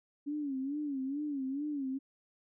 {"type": "tone with vibrato", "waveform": "sine", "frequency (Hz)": 280.7, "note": "C#4", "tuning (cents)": 22, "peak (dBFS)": -33, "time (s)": [0.26, 1.99], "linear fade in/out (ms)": 20, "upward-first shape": "sine", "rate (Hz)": 2.3, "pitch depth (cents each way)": 120, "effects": []}